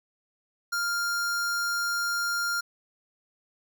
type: tone pair together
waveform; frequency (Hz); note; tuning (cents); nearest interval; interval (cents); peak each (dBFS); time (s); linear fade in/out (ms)
square; 1400 / 5600; F6 / F8; +4 / +4; 2 octaves; 2400; -27 / -37; 0.72-2.61; 10
effects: none